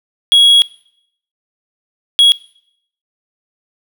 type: tone bursts at uneven times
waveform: triangle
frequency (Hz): 3322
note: G#7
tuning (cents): 0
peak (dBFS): -3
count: 2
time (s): 0.32-0.62 / 2.19-2.32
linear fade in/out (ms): 0
effects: noise-tail reverb RT60 0.7 s tail -21 dB re dry